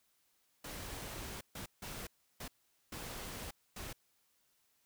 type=noise bursts at uneven times; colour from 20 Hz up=pink; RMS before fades=-45 dBFS; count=6; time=0.64-1.41 / 1.55-1.66 / 1.82-2.07 / 2.4-2.48 / 2.92-3.51 / 3.76-3.93 s; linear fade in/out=5 ms; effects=white hiss -75 dBFS RMS until 4.85 s